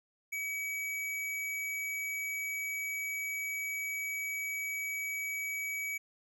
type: tone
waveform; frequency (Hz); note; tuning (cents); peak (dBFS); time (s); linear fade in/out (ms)
square; 2275; C#7; +44; -35; 0.32-5.98; 10
effects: none